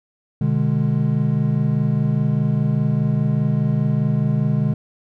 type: chord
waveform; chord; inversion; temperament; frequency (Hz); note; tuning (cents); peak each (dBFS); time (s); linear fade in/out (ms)
triangle; G# diminished; first; just; 124.59 / 149.51 / 207.7; B2 / D3 / G#3; +16 / +31 / 0; -19 / -17 / -20; 0.41-4.74; 5
effects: none